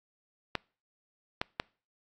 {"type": "clicks", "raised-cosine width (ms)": 0.3, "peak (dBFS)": -13, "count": 3, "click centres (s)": [0.553, 1.415, 1.599], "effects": ["noise-tail reverb RT60 0.4 s tail -26 dB re dry", "AAC 48 kbps"]}